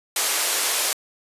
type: band-pass noise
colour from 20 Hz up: white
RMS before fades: -23 dBFS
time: 0.16-0.93 s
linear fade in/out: 2 ms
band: 370 to 12000 Hz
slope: 24 dB/octave
effects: resampled to 32000 Hz